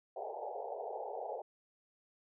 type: band-pass noise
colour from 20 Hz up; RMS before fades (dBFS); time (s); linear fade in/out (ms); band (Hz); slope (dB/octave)
white; -42; 0.16-1.42; 5; 400 to 860; 96
effects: none